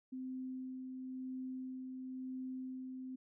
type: tone with tremolo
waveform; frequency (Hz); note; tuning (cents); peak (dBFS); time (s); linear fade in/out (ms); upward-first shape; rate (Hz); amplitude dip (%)
sine; 258.4; C4; -21; -40; 0.12-3.16; 10; sine; 0.97; 30
effects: none

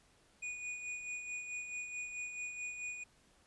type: tone with tremolo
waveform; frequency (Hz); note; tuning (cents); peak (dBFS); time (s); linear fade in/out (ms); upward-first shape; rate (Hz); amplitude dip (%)
square; 2463; D#7; -18; -39; 0.42-3.04; 10; sine; 4.6; 50
effects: pink hiss -68 dBFS RMS until 3.46 s + resampled to 24000 Hz

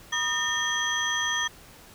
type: tone cluster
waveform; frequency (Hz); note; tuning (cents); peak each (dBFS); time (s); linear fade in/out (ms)
sine; 966 / 1231 / 1821 / 3257 / 6070; B5 / D#6 / A#6 / G#7 / F#8; -39 / -19 / -41 / -34 / +43; -35 / -34 / -27 / -29 / -33; 0.12-1.48; 10
effects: tanh soft clip ceiling -14 dBFS + pink hiss -50 dBFS RMS until 1.94 s

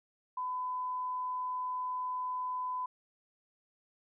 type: tone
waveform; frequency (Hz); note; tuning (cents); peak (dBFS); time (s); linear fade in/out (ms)
sine; 1006; B5; +32; -33; 0.37-2.86; 5
effects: none

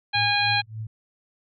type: harmonic tone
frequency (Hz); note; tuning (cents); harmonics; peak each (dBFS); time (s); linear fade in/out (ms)
818; G#5; -26; 1 / 2 / 3 / 4 / 5; -25 / -26 / -25 / -30 / -25; 0.13-0.62; 20
type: tone with tremolo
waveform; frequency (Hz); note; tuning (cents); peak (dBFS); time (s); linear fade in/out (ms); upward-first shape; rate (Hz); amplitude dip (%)
sine; 110; A2; 0; -28; 0.15-0.87; 5; triangle; 3.4; 100
effects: none

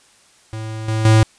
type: tone with level steps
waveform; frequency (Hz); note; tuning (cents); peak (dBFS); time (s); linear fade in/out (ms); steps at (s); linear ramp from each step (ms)
square; 110; A2; 0; -26 / -18 / -9; 0.53-1.23; 0; 0.88 / 1.05; 2
effects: white hiss -52 dBFS RMS until 1.38 s + resampled to 22050 Hz

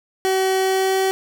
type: tone with pitch glide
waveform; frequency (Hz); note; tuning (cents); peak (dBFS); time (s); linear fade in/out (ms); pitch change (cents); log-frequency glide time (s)
30% pulse; 379.5 to 382.1; F#4 to G4; +44 to -44; -14; 0.25-1.11; 0; +12; 0.59-0.97
effects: none

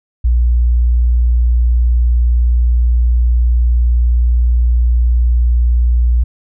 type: tone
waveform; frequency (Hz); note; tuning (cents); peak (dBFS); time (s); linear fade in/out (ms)
sine; 59.7; A#1; +42; -8; 0.24-6.24; 10
effects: none

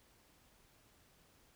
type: silence
effects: pink hiss -68 dBFS RMS until 1.55 s

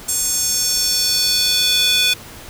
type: tone with high-pass filter sweep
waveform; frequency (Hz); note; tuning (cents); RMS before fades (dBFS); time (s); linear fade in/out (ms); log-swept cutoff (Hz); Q
square; 493.9; B4; 0; -17; 0.08-2.14; 10; 7600 to 3000; 3
effects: pink hiss -37 dBFS RMS until 2.49 s

